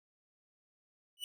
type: tone with exponential growth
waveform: 45% pulse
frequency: 2960 Hz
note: F#7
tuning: in tune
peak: -33 dBFS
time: 1.17-1.24 s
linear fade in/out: 1 ms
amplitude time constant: 15 ms
effects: none